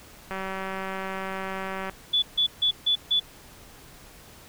click train, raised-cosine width 0.5 ms, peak -18 dBFS, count 304, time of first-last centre 0.31-1.896 s, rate 191 Hz
sine tone bursts, 3450 Hz, A7, 35 cents flat, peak -19 dBFS, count 5, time 2.13-3.2 s, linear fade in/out 10 ms, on 94 ms, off 150 ms
effects pink hiss -49 dBFS RMS until 4.48 s

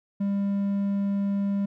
triangle tone, 199.5 Hz, G3, 31 cents sharp, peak -21 dBFS, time 0.2-1.66 s, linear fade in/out 10 ms, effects none

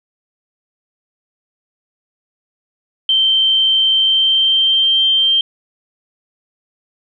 sine tone with pitch glide, 3122 to 3149 Hz, G7 to G7, -8 to +7 cents, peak -10 dBFS, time 3.09-5.41 s, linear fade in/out 2 ms, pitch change +15 cents, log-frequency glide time 3.94-4.93 s, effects none

